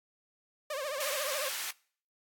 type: tone with vibrato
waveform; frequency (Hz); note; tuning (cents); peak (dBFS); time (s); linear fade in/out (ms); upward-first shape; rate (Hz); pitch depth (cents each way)
sawtooth; 567; C#5; +39; -30; 0.7-1.49; 5; triangle; 14; 170
type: high-pass noise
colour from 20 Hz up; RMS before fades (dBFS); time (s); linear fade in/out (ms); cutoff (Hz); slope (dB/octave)
pink; -37; 1-1.71; 5; 1600; 12
effects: noise-tail reverb RT60 0.5 s tail -24 dB re dry + AAC 64 kbps